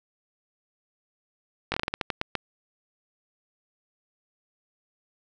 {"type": "slowing click train", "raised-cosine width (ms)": 0.3, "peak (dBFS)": -10, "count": 11, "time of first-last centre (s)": [1.72, 2.353], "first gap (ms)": 20, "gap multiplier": 1.24, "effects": []}